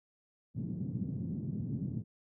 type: band-pass noise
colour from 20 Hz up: white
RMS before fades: -37 dBFS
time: 0.54-2.04 s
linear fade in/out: 50 ms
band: 110 to 210 Hz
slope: 24 dB/octave
effects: none